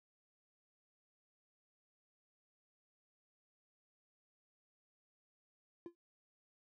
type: tone with exponential decay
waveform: triangle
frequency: 343.8 Hz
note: F4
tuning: 27 cents flat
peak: -39 dBFS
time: 5.86-5.95 s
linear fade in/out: 0 ms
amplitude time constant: 18 ms
effects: high-pass 100 Hz 12 dB/octave